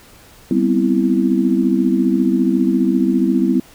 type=chord; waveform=sine; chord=C major seventh; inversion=second; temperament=equal; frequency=196 / 246.9 / 261.6 / 329.6 Hz; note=G3 / B3 / C4 / E4; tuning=0 / 0 / 0 / 0 cents; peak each=-18 dBFS; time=0.51-3.6 s; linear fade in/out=2 ms; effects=pink hiss -45 dBFS RMS until 3.74 s